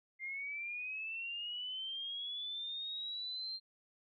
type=linear sweep; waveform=sine; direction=up; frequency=2093 to 4186 Hz; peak=-39 dBFS; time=0.19-3.6 s; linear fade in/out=50 ms; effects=none